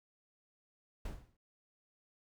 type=noise with exponential decay; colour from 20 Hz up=brown; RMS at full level=-37 dBFS; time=1.05-1.37 s; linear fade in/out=5 ms; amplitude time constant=69 ms; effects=none